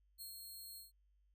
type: tone with ADSR envelope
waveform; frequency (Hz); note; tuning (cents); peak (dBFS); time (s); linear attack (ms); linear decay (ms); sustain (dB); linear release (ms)
10% pulse; 4249; C8; +26; -40; 0.18-0.92; 33; 120; -3; 150
effects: added 50 Hz sine -70 dBFS peak until 1.34 s